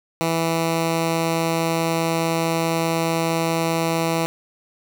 10% pulse tone, 164.7 Hz, E3, 1 cent flat, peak -11 dBFS, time 0.21-4.26 s, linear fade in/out 0 ms, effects none

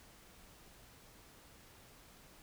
silence, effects pink hiss -60 dBFS RMS until 2.42 s

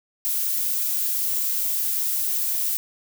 violet noise, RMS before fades -24 dBFS, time 0.25-2.77 s, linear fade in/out 0 ms, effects none

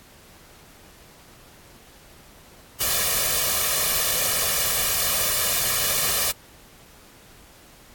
white noise with comb filter, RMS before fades -22 dBFS, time 2.8-6.32 s, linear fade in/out 10 ms, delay 1.7 ms, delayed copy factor +0.7, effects pink hiss -50 dBFS RMS until 7.94 s + AAC 64 kbps

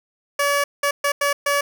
15% pulse tone bursts at uneven times, 570 Hz, C#5, 48 cents sharp, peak -11 dBFS, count 5, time 0.39-0.64 / 0.83-0.91 / 1.04-1.12 / 1.21-1.33 / 1.46-1.61 s, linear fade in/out 5 ms, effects none

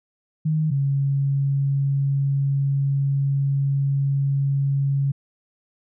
sine tone pair in turn, 155.56 / 138.69 Hz, D#3 / C#3, 0 / +1 cents, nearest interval major second, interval 199 cents, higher first, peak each -18 dBFS, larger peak neither, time 0.45-0.71 / 0.71-5.12 s, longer second, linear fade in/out 10 ms, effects none

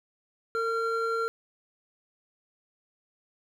triangle tone pair together, 454.6 / 1375 Hz, A#4 / F6, -43 / -27 cents, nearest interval octave + perfect fifth, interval 1916 cents, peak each -27 dBFS, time 0.55-1.28 s, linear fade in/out 0 ms, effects none

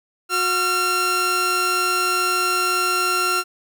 sawtooth tone pair together, 363.6 / 1371 Hz, F#4 / F6, -30 / -32 cents, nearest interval octave + major seventh, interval 2298 cents, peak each -22 / -15 dBFS, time 0.29-3.44 s, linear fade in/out 50 ms, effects none

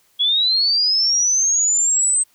sine linear sweep, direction up, 3322 to 8290 Hz, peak -14 dBFS, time 0.19-2.24 s, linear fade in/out 20 ms, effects white hiss -59 dBFS RMS until 2.34 s

